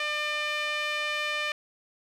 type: tone with band-pass filter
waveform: sawtooth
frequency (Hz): 599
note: D5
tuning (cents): +34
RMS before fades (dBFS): -30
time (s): 0-1.52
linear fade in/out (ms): 2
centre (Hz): 2400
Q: 1.9
effects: none